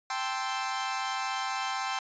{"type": "chord", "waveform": "sawtooth", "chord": "A minor seventh", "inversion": "third", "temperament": "equal", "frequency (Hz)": [784, 880, 1046.5, 1318.5], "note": ["G5", "A5", "C6", "E6"], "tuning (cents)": [0, 0, 0, 0], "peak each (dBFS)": [-30, -35, -31, -34], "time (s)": [0.1, 1.99], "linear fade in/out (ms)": 2, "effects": ["resampled to 16000 Hz"]}